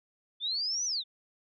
sine linear two-way sweep, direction up then down, 3444 to 6100 to 3444 Hz, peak -29 dBFS, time 0.4-1.04 s, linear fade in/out 50 ms, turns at 0.85 s, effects none

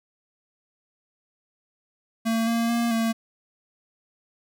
square tone with pitch steps, 226.5 / 231 / 234.4 / 226.8 Hz, A#3 / A#3 / A#3 / A#3, -50 / -16 / +10 / -47 cents, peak -22 dBFS, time 2.25-3.13 s, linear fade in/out 20 ms, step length 220 ms, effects none

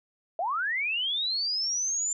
sine linear sweep, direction up, 630 to 7220 Hz, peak -26 dBFS, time 0.39-2.13 s, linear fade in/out 2 ms, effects none

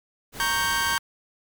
pink noise, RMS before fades -38 dBFS, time 0.32-0.99 s, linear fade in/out 50 ms
sawtooth chord, G diminished, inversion first, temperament equal, 932.3 / 1108.7 / 1568 Hz, Bb5 / Db6 / G6, 0 / 0 / 0 cents, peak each -25 / -25 / -21 dBFS, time 0.4-0.98 s, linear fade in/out 0 ms
effects none

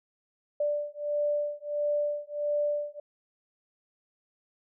sine beating tone pair, 587.3 / 588.8 Hz, D5 / D5, 0 / +4 cents, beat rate 1.5 Hz, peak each -30 dBFS, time 0.6-3 s, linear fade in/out 5 ms, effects none

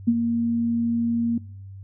sine tone with ADSR envelope, 233.1 Hz, A#3, in tune, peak -13 dBFS, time 0.07-1.38 s, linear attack 13 ms, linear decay 52 ms, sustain -7 dB, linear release 5 ms, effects noise-tail reverb RT60 0.6 s tail -22 dB re dry + added 97 Hz sine -37 dBFS peak until 1.83 s

